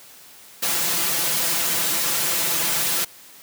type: noise with comb filter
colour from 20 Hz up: white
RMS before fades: -22 dBFS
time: 0.62-3.05 s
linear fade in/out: 10 ms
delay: 5.9 ms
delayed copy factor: +0.95
effects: white hiss -46 dBFS RMS until 3.42 s + high-pass 100 Hz 12 dB/octave